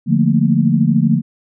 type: chord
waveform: sine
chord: Bb major seventh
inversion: first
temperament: equal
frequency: 146.83 / 174.61 / 220 / 233.1 Hz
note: D3 / F3 / A3 / Bb3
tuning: 0 / 0 / 0 / 0 cents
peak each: -16 dBFS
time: 0.06-1.22 s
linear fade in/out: 50 ms
effects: none